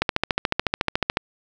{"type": "click train", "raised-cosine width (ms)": 0.3, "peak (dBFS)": -3, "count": 17, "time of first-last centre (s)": [0.02, 1.171], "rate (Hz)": 13.9, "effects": []}